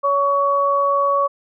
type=tone pair together; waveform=sine; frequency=562 / 1124 Hz; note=C#5 / C#6; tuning=+24 / +24 cents; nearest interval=octave; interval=1200 cents; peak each=-19 / -16 dBFS; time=0.03-1.28 s; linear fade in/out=20 ms; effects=none